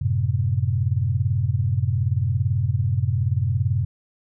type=chord; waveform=sine; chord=F# diminished; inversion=none; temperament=equal; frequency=92.5 / 110 / 130.81 Hz; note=F#2 / A2 / C3; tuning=0 / 0 / 0 cents; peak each=-23 dBFS; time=0.01-3.85 s; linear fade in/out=10 ms; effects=none